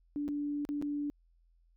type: tone with dropouts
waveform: sine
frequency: 290.9 Hz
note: D4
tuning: 16 cents flat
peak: -32 dBFS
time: 0.16-1.1 s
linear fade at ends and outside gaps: 0 ms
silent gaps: 0.28-0.287 / 0.651-0.69 / 0.815-0.824 s
effects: added 42 Hz sine -64 dBFS peak until 1.76 s